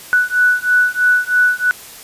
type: beating tone pair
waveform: sine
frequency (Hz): 1480 / 1483.1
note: F#6 / F#6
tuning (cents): 0 / +4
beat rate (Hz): 3.1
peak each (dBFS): -14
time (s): 0.13-1.71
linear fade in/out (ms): 0
effects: white hiss -36 dBFS RMS until 2.03 s + resampled to 32000 Hz